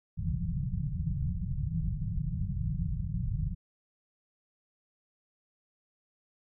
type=low-pass noise; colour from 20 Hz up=white; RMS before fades=-32 dBFS; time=0.17-3.55 s; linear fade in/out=20 ms; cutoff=180 Hz; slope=96 dB/octave; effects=none